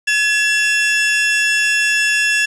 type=tone pair together; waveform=40% pulse; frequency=1700 / 2699 Hz; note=G#6 / E7; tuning=+40 / +40 cents; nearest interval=minor sixth; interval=800 cents; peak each=-15 dBFS; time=0.07-2.46 s; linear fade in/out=10 ms; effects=resampled to 22050 Hz + 7-bit